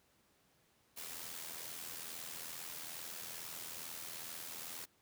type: noise with amplitude modulation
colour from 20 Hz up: white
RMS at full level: -44 dBFS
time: 0.96-4.86 s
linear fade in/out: 20 ms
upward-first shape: sine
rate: 82.3 Hz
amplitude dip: 55%
effects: pink hiss -72 dBFS RMS until 5.01 s + high-pass 80 Hz 12 dB/octave